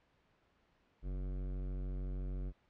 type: tone with hard clipping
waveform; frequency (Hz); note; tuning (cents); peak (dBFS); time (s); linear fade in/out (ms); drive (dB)
sine; 46.72; F#1; +18; -39; 1.02-2.53; 50; 16
effects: pink hiss -73 dBFS RMS until 2.69 s + low-pass 3000 Hz 12 dB/octave